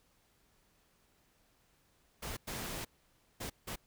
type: noise bursts at uneven times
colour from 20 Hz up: pink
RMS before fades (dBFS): -41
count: 4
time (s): 2.22-2.37 / 2.47-2.85 / 3.4-3.5 / 3.67-3.76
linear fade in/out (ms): 10
effects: pink hiss -71 dBFS RMS until 3.86 s